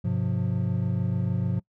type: tone cluster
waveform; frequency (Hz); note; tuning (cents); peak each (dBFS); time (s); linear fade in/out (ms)
triangle; 101.4 / 128.1 / 178; G#2 / C3 / F3; -41 / -36 / +33; -26; 0.04-1.6; 10
effects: noise-tail reverb RT60 0.1 s tail -24 dB re dry